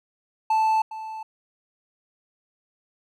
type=tone with echo; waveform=triangle; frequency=878 Hz; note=A5; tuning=4 cents flat; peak=-16 dBFS; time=0.5-0.82 s; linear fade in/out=5 ms; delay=410 ms; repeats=1; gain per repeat=-14 dB; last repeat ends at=1.23 s; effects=none